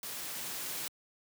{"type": "noise with level ramp", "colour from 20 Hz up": "white", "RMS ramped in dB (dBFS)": [-41, -38], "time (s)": [0.03, 0.88], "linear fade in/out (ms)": 2, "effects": ["high-pass 100 Hz 12 dB/octave"]}